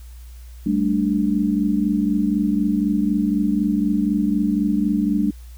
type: chord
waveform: sine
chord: G suspended second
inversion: none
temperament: equal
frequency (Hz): 196 / 220 / 293.7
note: G3 / A3 / D4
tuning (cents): 0 / 0 / 0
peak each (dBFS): -21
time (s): 0.66-5.31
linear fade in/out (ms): 5
effects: added 60 Hz sine -36 dBFS peak until 5.57 s + white hiss -53 dBFS RMS until 5.57 s